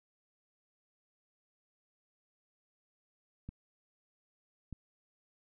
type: clicks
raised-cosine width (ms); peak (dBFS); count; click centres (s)
5; -30; 2; 3.49 / 4.727
effects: none